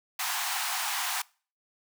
pink high-pass noise, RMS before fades -31 dBFS, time 0.19-1.22 s, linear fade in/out 5 ms, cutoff 720 Hz, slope 96 dB/octave, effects noise-tail reverb RT60 0.4 s tail -24 dB re dry

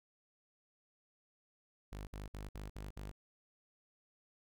sawtooth tone bursts, 50.6 Hz, G#1, 44 cents flat, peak -40 dBFS, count 6, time 1.92-3.115 s, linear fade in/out 5 ms, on 150 ms, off 59 ms, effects none

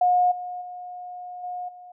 sine tone with level steps, 720 Hz, F#5, 47 cents flat, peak -16 / -30 / -34 / -29 / -41 dBFS, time 0.01-1.92 s, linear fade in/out 5 ms, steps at 0.31 / 0.61 / 1.43 / 1.68 s, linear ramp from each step 10 ms, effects none

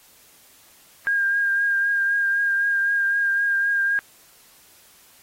sine tone with vibrato, 1612 Hz, G6, 48 cents sharp, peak -18 dBFS, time 1.07-3.99 s, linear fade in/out 0 ms, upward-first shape triangle, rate 3.9 Hz, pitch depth 25 cents each way, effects white hiss -53 dBFS RMS until 5.22 s + AAC 48 kbps

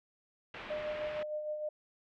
white low-pass noise, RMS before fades -46 dBFS, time 0.54-1.23 s, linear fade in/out 2 ms, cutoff 2700 Hz, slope 24 dB/octave
sine tone with tremolo, 606 Hz, D#5, 46 cents flat, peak -33 dBFS, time 0.7-1.69 s, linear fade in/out 5 ms, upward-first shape sine, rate 6.5 Hz, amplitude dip 45%
effects none

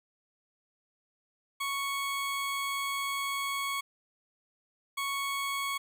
20% pulse tone pair in turn, 1108.7 / 1108.7 Hz, C#6 / C#6, 0 / 0 cents, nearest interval unison, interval 0 cents, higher neither, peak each -26 dBFS, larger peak neither, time 1.6-3.81 / 4.97-5.78 s, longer first, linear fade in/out 10 ms, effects none

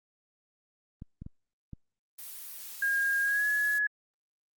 clicks, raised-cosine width 5 ms, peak -29 dBFS, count 4, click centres 1.021 / 1.22 / 1.264 / 1.733 s
blue noise, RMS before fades -43 dBFS, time 2.18-3.79 s, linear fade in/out 10 ms
sine tone with pitch glide, 1622 to 1691.9 Hz, G#6 to G#6, -41 to +32 cents, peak -25 dBFS, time 2.82-3.87 s, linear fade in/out 5 ms, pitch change +73 cents, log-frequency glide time 3.22-3.47 s
effects Opus 32 kbps

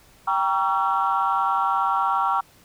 sine chord, G diminished seventh, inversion none, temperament just, 784 / 940.8 / 1128.9 / 1354.7 Hz, G5 / Bb5 / Db6 / Fb6, 0 / +16 / +31 / +47 cents, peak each -24 dBFS, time 0.27-2.41 s, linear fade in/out 10 ms, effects tanh soft clip ceiling -11 dBFS + pink hiss -54 dBFS RMS until 2.64 s

